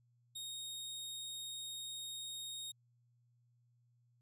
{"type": "tone", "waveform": "sawtooth", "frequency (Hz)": 3729, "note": "A#7", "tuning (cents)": 0, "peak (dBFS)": -40, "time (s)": [0.35, 2.72], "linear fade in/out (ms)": 10, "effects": ["added 120 Hz sine -70 dBFS peak until 4.21 s", "resampled to 32000 Hz"]}